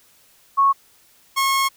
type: tone pair in turn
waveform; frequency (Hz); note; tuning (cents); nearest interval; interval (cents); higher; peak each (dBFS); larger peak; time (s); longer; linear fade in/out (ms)
sine / sawtooth; 1102 / 1086.8; C#6 / C#6; -11 / -35; unison; 24; first; -12 / -13; first; 0.57-0.73 / 1.36-1.69; second; 20
effects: white hiss -55 dBFS RMS until 1.76 s